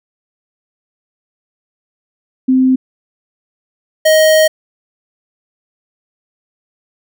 sine / square tone pair in turn, 259.3 / 627 Hz, C4 / D#5, -15 / +13 cents, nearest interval octave + minor third, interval 1528 cents, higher second, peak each -7 dBFS, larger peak neither, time 2.48-2.76 / 4.05-4.48 s, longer second, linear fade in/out 10 ms, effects none

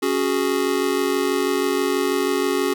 square chord, C# suspended fourth, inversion none, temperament just, 277.2 / 369.6 / 415.8 Hz, C#4 / F#4 / G#4, 0 / -2 / +2 cents, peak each -25 / -23 / -24 dBFS, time 0.02-2.74 s, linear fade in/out 10 ms, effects none

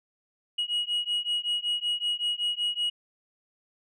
sine beating tone pair, 2898 / 2903.3 Hz, F#7 / F#7, -37 / -33 cents, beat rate 5.3 Hz, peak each -27 dBFS, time 0.58-2.9 s, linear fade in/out 10 ms, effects tanh soft clip ceiling -23 dBFS

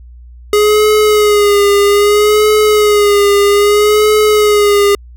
square tone with vibrato, 415.3 Hz, G#4, in tune, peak -7 dBFS, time 0.53-4.95 s, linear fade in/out 2 ms, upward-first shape sine, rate 0.62 Hz, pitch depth 46 cents each way, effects added 60 Hz sine -32 dBFS peak until 5.16 s

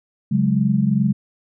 sine chord, C# suspended fourth, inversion none, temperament equal, 138.59 / 185 / 207.7 Hz, C#3 / F#3 / G#3, 0 / 0 / 0 cents, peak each -20 / -20 / -18 dBFS, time 0.31-1.13 s, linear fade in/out 10 ms, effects none

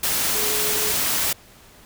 sine tone in noise, 424.4 Hz, G#4, 38 cents sharp, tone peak -30 dBFS, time 0.35-0.92 s, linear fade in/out 5 ms, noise white, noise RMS -22 dBFS, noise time 0.03-1.33 s, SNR -11 dB, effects pink hiss -49 dBFS RMS until 1.85 s

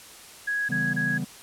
sine tone bursts, 1661.2 Hz, G#6, in tune, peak -24 dBFS, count 3, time 0.47-1.182 s, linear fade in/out 10 ms, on 220 ms, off 26 ms
triangle chord, C# half-diminished seventh, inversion none, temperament equal, 138.59 / 164.81 / 196 / 246.9 Hz, C#3 / E3 / G3 / B3, 0 / 0 / 0 / 0 cents, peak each -31 dBFS, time 0.69-1.25 s, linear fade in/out 10 ms
effects white hiss -46 dBFS RMS until 1.42 s + low-pass 11000 Hz 12 dB/octave

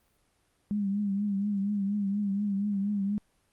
sine tone with vibrato, 201.6 Hz, G3, 49 cents sharp, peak -26 dBFS, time 0.71-3.18 s, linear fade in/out 0 ms, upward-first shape triangle, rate 4.2 Hz, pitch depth 72 cents each way, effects pink hiss -70 dBFS RMS until 3.52 s + Opus 32 kbps

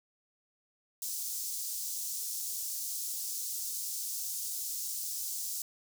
pink high-pass noise, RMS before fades -37 dBFS, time 1.02-5.62 s, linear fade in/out 2 ms, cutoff 5600 Hz, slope 24 dB/octave, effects none

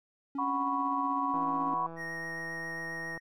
triangle tone with tremolo, 277.6 Hz, C#4, 3 cents sharp, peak -31 dBFS, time 0.35-1.74 s, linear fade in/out 2 ms, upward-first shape sine, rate 16 Hz, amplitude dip 40%
sine chord, F# suspended fourth, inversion none, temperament equal, 740 / 987.8 / 1108.7 Hz, F#5 / B5 / C#6, 0 / 0 / 0 cents, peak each -37 / -32 / -32 dBFS, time 0.38-1.87 s, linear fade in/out 10 ms
click train, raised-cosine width 1 ms, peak -31 dBFS, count 304, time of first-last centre 1.34-3.176 s, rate 165 Hz
triangle tone with vibrato, 1864.7 Hz, A#6, in tune, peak -35 dBFS, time 1.96-3.2 s, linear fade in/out 50 ms, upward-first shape sine, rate 7.4 Hz, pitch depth 9 cents each way
effects none

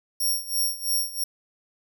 5% pulse tone with tremolo, 5570 Hz, F8, 5 cents flat, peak -15 dBFS, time 0.2-1.24 s, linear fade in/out 5 ms, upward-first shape sine, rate 3 Hz, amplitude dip 85%, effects none

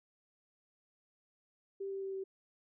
sine tone with pitch steps, 392 / 389.5 / 387.1 / 384.6 Hz, G4 / G4 / G4 / G4, 0 / -11 / -22 / -33 cents, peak -37 dBFS, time 1.8-2.24 s, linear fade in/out 10 ms, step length 110 ms, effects none

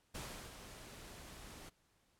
pink noise with ADSR envelope, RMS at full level -45 dBFS, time 0.14-1.7 s, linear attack 13 ms, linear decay 360 ms, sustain -8 dB, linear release 17 ms, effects pink hiss -75 dBFS RMS until 2.19 s + low-pass 12000 Hz 12 dB/octave

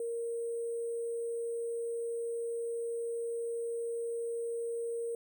sine tone with sample-and-hold, 466.2 Hz, A#4, in tune, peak -33 dBFS, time 0-5.15 s, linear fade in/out 2 ms, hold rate 8820 Hz, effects none

